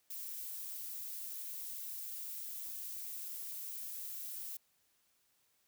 violet noise, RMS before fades -44 dBFS, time 0.1-4.57 s, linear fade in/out 5 ms, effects white hiss -75 dBFS RMS until 5.67 s

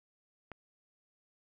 click, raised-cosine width 0.5 ms, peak -29 dBFS, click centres 0.517 s, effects none

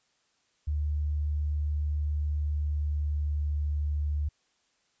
sine tone with pitch glide, 74.4 to 73.89 Hz, D2 to D2, +23 to +11 cents, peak -26 dBFS, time 0.67-4.29 s, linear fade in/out 10 ms, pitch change -12 cents, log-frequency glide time 2.27-3.5 s, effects white hiss -71 dBFS RMS until 5 s + resampled to 16000 Hz

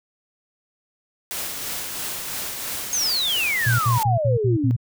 white noise with tremolo, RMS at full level -28 dBFS, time 1.31-4.03 s, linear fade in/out 0 ms, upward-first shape triangle, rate 3 Hz, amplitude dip 35%
sine exponential sweep, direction down, 6570 to 246.9 Hz, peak -20 dBFS, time 2.93-4.71 s, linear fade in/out 0 ms
sine tone bursts, 118 Hz, A#2, 22 cents sharp, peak -17 dBFS, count 6, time 3.66-4.765 s, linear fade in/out 10 ms, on 130 ms, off 65 ms
effects none

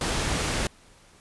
pink low-pass noise, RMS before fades -27 dBFS, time 0.01-0.67 s, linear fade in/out 2 ms, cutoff 9900 Hz, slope 12 dB/octave, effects pink hiss -55 dBFS RMS until 1.2 s + resampled to 24000 Hz

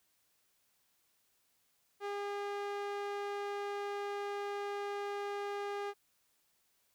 sawtooth tone with band-pass filter, 405.7 Hz, G#4, 41 cents flat, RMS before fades -39 dBFS, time 2-5.94 s, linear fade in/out 50 ms, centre 820 Hz, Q 0.51, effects white hiss -75 dBFS RMS until 6.94 s

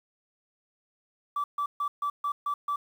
sine tone bursts, 1158 Hz, D6, 25 cents flat, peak -25 dBFS, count 7, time 1.36-2.76 s, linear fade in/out 5 ms, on 80 ms, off 140 ms, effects tanh soft clip ceiling -22 dBFS + 9-bit

